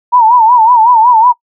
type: tone with vibrato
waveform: sine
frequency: 932.3 Hz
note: A#5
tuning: in tune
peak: -3 dBFS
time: 0.12-1.33 s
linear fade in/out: 20 ms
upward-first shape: sine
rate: 5.4 Hz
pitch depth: 120 cents each way
effects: noise-tail reverb RT60 0.1 s tail -24 dB re dry